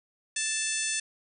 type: harmonic tone with a mistuned harmonic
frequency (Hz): 881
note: A5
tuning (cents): +2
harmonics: 2 / 3 / 4 / 5 / 6 / 7 / 8 / 9 / 10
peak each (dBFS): -36 / -35 / -38 / -40 / -40 / -34 / -39 / -38 / -34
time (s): 0.36-1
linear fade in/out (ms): 5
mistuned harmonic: 8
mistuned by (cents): +16
effects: none